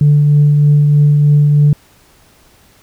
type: tone with tremolo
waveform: sine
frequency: 146.83 Hz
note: D3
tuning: in tune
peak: -3 dBFS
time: 0.01-1.73 s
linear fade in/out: 2 ms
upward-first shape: triangle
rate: 3.2 Hz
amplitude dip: 30%
effects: tanh soft clip ceiling -2 dBFS + pink hiss -48 dBFS RMS until 2.82 s